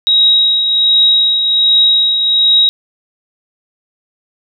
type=tone with tremolo; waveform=sine; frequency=3811 Hz; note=A#7; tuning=38 cents sharp; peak=-5 dBFS; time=0.07-2.69 s; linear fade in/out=0 ms; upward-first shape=triangle; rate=1.3 Hz; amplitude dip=50%; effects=none